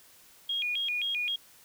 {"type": "tone with vibrato", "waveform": "sine", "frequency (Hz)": 2827, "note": "F7", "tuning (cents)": 20, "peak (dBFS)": -28, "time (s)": [0.49, 1.36], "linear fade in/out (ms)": 5, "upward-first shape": "square", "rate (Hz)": 3.8, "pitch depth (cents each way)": 250, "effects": ["white hiss -57 dBFS RMS until 1.64 s"]}